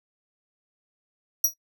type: tone with exponential decay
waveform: sawtooth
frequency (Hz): 5760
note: F#8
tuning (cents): -47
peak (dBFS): -11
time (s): 1.44-1.54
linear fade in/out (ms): 5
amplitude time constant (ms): 21
effects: noise-tail reverb RT60 0.1 s tail -23 dB re dry